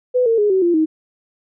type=tone with pitch steps; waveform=sine; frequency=500 / 455.9 / 415.6 / 378.9 / 345.5 / 315 Hz; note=B4 / A#4 / G#4 / F#4 / F4 / D#4; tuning=+21 / -39 / +1 / +41 / -19 / +21 cents; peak=-12 dBFS; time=0.14-0.86 s; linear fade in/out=20 ms; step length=120 ms; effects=none